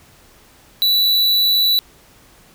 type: tone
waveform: square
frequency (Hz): 3951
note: B7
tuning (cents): 0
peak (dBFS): -13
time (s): 0.82-1.79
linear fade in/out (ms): 0
effects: pink hiss -49 dBFS RMS until 2.54 s